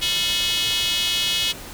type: tone with high-pass filter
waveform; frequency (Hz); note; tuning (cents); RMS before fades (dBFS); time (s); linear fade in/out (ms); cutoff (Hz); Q
square; 196.4; G3; +4; -22; 0.01-1.53; 20; 3200; 4.2
effects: pink hiss -37 dBFS RMS until 1.73 s